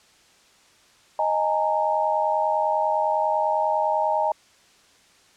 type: chord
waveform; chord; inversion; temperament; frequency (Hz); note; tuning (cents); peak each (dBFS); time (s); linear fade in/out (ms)
sine; D# suspended fourth; none; equal with one note detuned; 622.3 / 830.6 / 920.6; D#5 / G#5 / A#5; 0 / 0 / -22; -24; 1.19-4.32; 2
effects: white hiss -56 dBFS RMS until 5.36 s + low-pass 7000 Hz 12 dB/octave